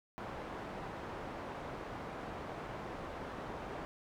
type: low-pass noise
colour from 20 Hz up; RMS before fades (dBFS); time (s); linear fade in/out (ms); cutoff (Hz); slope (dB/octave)
white; -44; 0.18-3.85; 0; 940; 12
effects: none